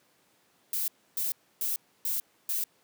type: noise bursts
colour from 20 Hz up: violet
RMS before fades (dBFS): -30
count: 5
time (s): 0.73-2.64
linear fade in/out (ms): 2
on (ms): 150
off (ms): 290
effects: pink hiss -66 dBFS RMS until 2.83 s + high-pass 200 Hz 12 dB/octave